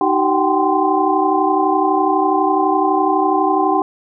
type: tone cluster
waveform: sine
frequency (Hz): 310.9 / 382 / 757 / 789 / 1040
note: D#4 / G4 / F#5 / G5 / C6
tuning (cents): -1 / -45 / +39 / +11 / -11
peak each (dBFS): -19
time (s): 0.01-3.82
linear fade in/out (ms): 2
effects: none